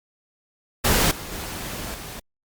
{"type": "noise with level steps", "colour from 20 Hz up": "pink", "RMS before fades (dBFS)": [-19, -35, -32, -36], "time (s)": [0.84, 2.2], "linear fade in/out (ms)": 10, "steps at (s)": [1.11, 1.32, 1.94], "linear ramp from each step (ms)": 2, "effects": ["Opus 48 kbps"]}